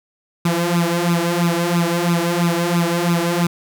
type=tone with flanger; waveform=sawtooth; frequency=171.6 Hz; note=F3; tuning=30 cents flat; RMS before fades=-18 dBFS; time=0.45-3.47 s; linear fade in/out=5 ms; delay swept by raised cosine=0.78 to 3.98 ms; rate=3 Hz; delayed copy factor=+0.8; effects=none